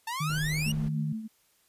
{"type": "exponential sweep", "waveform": "sawtooth", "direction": "up", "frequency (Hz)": [880, 2928], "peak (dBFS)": -28, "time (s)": [0.07, 0.72], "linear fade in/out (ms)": 5}
{"type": "tone", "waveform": "sine", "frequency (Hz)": 153.4, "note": "D#3", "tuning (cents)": -24, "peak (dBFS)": -28, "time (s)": [0.2, 1.13], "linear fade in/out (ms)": 10}
{"type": "noise", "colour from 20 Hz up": "brown", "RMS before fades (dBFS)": -40, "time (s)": [0.29, 0.89], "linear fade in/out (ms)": 10}
{"type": "tone with tremolo", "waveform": "sine", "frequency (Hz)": 220, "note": "A3", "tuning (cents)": 0, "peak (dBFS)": -30, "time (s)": [0.65, 1.28], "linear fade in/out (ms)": 20, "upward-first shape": "triangle", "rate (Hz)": 6.5, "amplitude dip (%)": 65}
{"effects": ["white hiss -67 dBFS RMS until 1.68 s", "resampled to 32000 Hz"]}